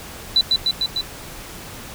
sine tone with echo, 3976 Hz, B7, 11 cents sharp, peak -11 dBFS, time 0.36-0.41 s, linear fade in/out 2 ms, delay 150 ms, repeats 4, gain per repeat -2 dB, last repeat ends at 1.01 s, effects pink hiss -36 dBFS RMS until 1.94 s

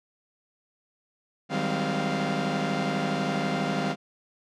sawtooth tone cluster, 156.1 / 190.5 / 202.7 / 258.9 / 698 Hz, D#3 / G3 / G#3 / C4 / F5, +6 / -49 / -42 / -18 / -1 cents, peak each -28 dBFS, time 1.49-3.96 s, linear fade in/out 50 ms, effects low-pass 5000 Hz 12 dB/octave

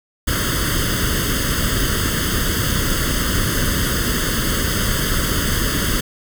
pink noise with comb filter, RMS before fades -19 dBFS, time 0.27-6.01 s, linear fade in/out 10 ms, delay 0.62 ms, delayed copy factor +1, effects none

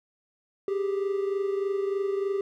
triangle tone pair together, 392 / 415.3 Hz, G4 / G#4, 0 / 0 cents, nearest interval minor second, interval 100 cents, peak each -24 / -31 dBFS, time 0.68-2.41 s, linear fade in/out 2 ms, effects none

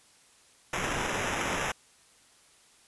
blue noise with sample-and-hold, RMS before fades -31 dBFS, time 0.73-1.72 s, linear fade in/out 5 ms, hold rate 4410 Hz, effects white hiss -60 dBFS RMS until 2.87 s + resampled to 24000 Hz

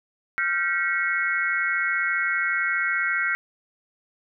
sine tone cluster, 1384 / 1556 / 1925 / 2190 Hz, F6 / G6 / B6 / C#7, -16 / -13 / -45 / -22 cents, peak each -27 dBFS, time 0.38-3.35 s, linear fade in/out 0 ms, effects none

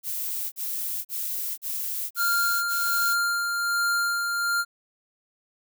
violet noise bursts, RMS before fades -30 dBFS, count 6, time 0.03-3.165 s, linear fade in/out 50 ms, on 490 ms, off 39 ms
square tone with tremolo, 1396.9 Hz, F6, in tune, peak -22 dBFS, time 2.16-4.65 s, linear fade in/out 50 ms, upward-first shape sine, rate 1.3 Hz, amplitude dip 35%
effects none

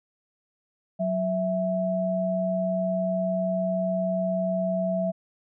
sine tone pair together, 184.7 / 658.2 Hz, F#3 / E5, -3 / -3 cents, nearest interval octave + minor seventh, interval 2200 cents, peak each -27 / -25 dBFS, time 0.99-5.12 s, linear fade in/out 20 ms, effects none

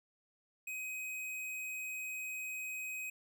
square tone, 2520 Hz, D#7, 21 cents sharp, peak -40 dBFS, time 0.67-3.1 s, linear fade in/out 5 ms, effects none

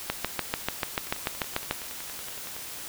two click trains, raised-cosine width 0.3 ms, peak -9 / -24 dBFS, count 12 / 17, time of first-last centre 0.1-1.711 / 1.07-2.565 s, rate 6.83 / 10.7 Hz, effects white hiss -39 dBFS RMS until 2.88 s

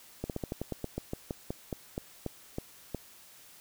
slowing click train, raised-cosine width 2 ms, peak -20 dBFS, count 17, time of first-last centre 0.24-2.947 s, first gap 58 ms, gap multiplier 1.13, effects white hiss -55 dBFS RMS until 3.6 s

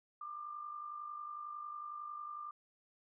sine tone with amplitude modulation, 1194 Hz, D6, 28 cents sharp, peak -40 dBFS, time 0.21-2.51 s, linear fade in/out 5 ms, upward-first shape sine, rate 51 Hz, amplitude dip 55%, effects none

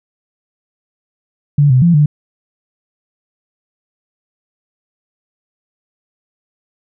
sine tone with pitch steps, 144.6 / 128.3 / 171.3 / 148.4 Hz, D3 / C3 / F3 / D3, -27 / -34 / -33 / +18 cents, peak -6 dBFS, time 1.58-2.06 s, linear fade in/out 5 ms, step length 120 ms, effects none

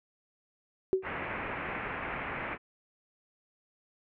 sine tone with exponential decay, 378.6 Hz, F#4, 40 cents sharp, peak -19 dBFS, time 0.93-1.09 s, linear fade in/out 0 ms, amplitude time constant 34 ms
white low-pass noise, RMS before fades -37 dBFS, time 1.02-2.58 s, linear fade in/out 50 ms, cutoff 2400 Hz, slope 48 dB/octave
effects none

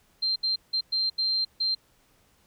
sine tone bursts at uneven times, 4155 Hz, C8, 13 cents flat, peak -23 dBFS, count 6, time 0.22-0.36 / 0.43-0.56 / 0.73-0.81 / 0.92-1.1 / 1.18-1.45 / 1.6-1.75 s, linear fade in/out 10 ms, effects pink hiss -64 dBFS RMS until 2.46 s

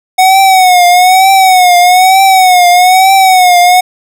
square tone with vibrato, 740 Hz, F#5, in tune, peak -3 dBFS, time 0.18-3.81 s, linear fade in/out 10 ms, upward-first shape triangle, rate 1.1 Hz, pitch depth 91 cents each way, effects none

